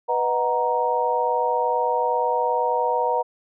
sine chord, B major seventh, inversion none, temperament equal with one note detuned, 493.9 / 622.3 / 740 / 936.6 Hz, B4 / D#5 / F#5 / A#5, 0 / 0 / 0 / +8 cents, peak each -24 / -28 / -27 / -22 dBFS, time 0.08-3.23 s, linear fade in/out 20 ms, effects none

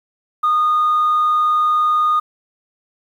sine tone, 1229 Hz, D#6, 22 cents flat, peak -11 dBFS, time 0.43-2.2 s, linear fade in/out 10 ms, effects tanh soft clip ceiling -10 dBFS + 8-bit

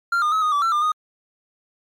triangle tone with pitch steps, 1386 / 1216 / 1283 / 1237 / 1155 / 1345 / 1201 / 1238 Hz, F6 / D#6 / E6 / D#6 / D6 / E6 / D6 / D#6, -14 / -40 / -47 / -10 / -29 / +34 / +38 / -9 cents, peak -15 dBFS, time 0.12-0.92 s, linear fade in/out 5 ms, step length 100 ms, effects MP3 96 kbps

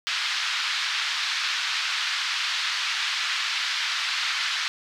white band-pass noise, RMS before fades -27 dBFS, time 0.07-4.68 s, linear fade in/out 0 ms, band 1200 to 4500 Hz, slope 24 dB/octave, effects none

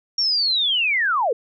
sine linear sweep, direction down, 5610 to 418.7 Hz, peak -17 dBFS, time 0.18-1.33 s, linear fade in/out 5 ms, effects none

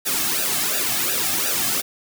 white noise with flanger, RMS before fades -22 dBFS, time 0.05-1.82 s, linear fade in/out 20 ms, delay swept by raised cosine 0.92 to 2.12 ms, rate 2.8 Hz, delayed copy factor -1, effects none

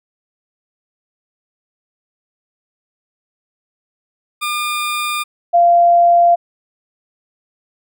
20% pulse / sine tone pair in turn, 1207 / 691.5 Hz, D6 / F5, +47 / -17 cents, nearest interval minor seventh, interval 964 cents, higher first, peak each -13 / -7 dBFS, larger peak second, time 4.41-5.24 / 5.53-6.36 s, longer neither, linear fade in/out 20 ms, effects none

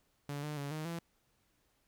sawtooth tone with pitch steps, 143.7 / 150.1 / 141.9 / 155.1 / 168.4 Hz, D3 / D3 / C#3 / D#3 / E3, -37 / +38 / +41 / -5 / +37 cents, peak -34 dBFS, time 0.29-0.99 s, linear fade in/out 2 ms, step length 140 ms, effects pink hiss -75 dBFS RMS until 1.87 s

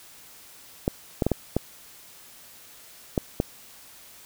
clicks, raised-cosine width 2 ms, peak -8 dBFS, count 7, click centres 0.879 / 1.222 / 1.266 / 1.317 / 1.566 / 3.178 / 3.401 s, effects white hiss -49 dBFS RMS until 4.25 s

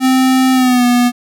square tone with pitch glide, 259.9 to 243.9 Hz, C4 to B3, -11 to -21 cents, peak -9 dBFS, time 0-1.12 s, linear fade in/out 50 ms, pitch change -110 cents, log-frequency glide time 0.53-0.85 s, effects none

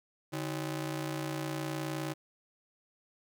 sawtooth ring-modulated tone, 232.1 Hz, A#3, 7 cents flat, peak -27 dBFS, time 0.32-2.14 s, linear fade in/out 20 ms, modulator 86.3 Hz, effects none

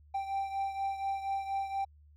triangle beating tone pair, 783 / 787.2 Hz, G5 / G5, -2 / +7 cents, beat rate 4.2 Hz, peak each -31 / -37 dBFS, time 0.14-1.85 s, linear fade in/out 10 ms, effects added 74 Hz sine -56 dBFS peak until 2.16 s

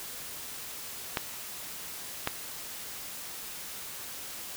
clicks, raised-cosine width 0.3 ms, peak -11 dBFS, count 2, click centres 1.172 / 2.274 s, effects white hiss -41 dBFS RMS until 4.56 s

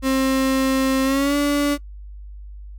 35% pulse tone with pitch glide, 265.5 to 287.9 Hz, C4 to D4, +25 to -34 cents, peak -15 dBFS, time 0.02-1.78 s, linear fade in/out 50 ms, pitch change +141 cents, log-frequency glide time 1.04-1.36 s, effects noise-tail reverb RT60 0.1 s tail -22 dB re dry + added 50 Hz sine -34 dBFS peak until 2.78 s

